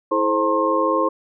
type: tone cluster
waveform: sine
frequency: 325.9 / 429.7 / 526 / 913 / 1067 Hz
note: E4 / A4 / C5 / A#5 / C6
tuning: -20 / -41 / +9 / -36 / +34 cents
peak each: -23 / -25 / -21 / -29 / -20 dBFS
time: 0.11-1.09 s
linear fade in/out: 10 ms
effects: none